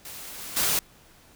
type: noise with level steps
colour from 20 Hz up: white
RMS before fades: -40 / -38 / -24 dBFS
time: 0.05-0.79 s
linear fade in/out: 2 ms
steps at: 0.38 / 0.56 s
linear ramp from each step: 10 ms
effects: pink hiss -55 dBFS RMS until 1.35 s